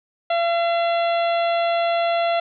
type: harmonic tone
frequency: 680 Hz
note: F5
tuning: 46 cents flat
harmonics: 1 / 2 / 3 / 4 / 5 / 6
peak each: -18 / -29 / -32 / -32 / -33 / -39 dBFS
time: 0.3-2.4 s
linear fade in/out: 5 ms
effects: none